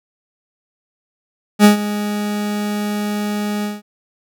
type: tone with ADSR envelope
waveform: 40% pulse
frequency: 207.7 Hz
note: G#3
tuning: in tune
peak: -3 dBFS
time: 1.59-3.82 s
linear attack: 54 ms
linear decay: 120 ms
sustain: -15 dB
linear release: 180 ms
effects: none